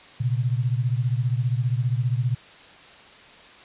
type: beating tone pair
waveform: sine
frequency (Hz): 118.9 / 133.9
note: A#2 / C3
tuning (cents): +35 / +40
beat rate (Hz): 15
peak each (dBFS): -22 / -25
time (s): 0.2-2.35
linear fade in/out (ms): 10
effects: white hiss -47 dBFS RMS until 3.64 s + resampled to 8000 Hz